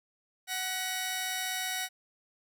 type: tone pair together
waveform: 10% pulse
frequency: 744 / 1917.5 Hz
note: F#5 / A#6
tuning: +9 / +48 cents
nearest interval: octave + major third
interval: 1639 cents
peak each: -26 dBFS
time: 0.47-1.89 s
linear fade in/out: 50 ms
effects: none